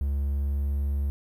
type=tone with pitch glide; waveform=triangle; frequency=70.1 to 70.51 Hz; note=C#2 to C#2; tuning=+20 to +30 cents; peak=-22 dBFS; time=0.01-1.1 s; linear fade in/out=0 ms; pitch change=+10 cents; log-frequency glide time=0.3-0.75 s; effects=10-bit